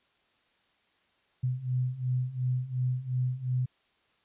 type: beating tone pair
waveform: sine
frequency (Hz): 125 / 127.8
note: B2 / C3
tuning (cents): +21 / -40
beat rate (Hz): 2.8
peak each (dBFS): -32 / -29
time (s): 1.43-3.66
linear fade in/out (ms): 10
effects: white hiss -69 dBFS RMS until 4.24 s + resampled to 8000 Hz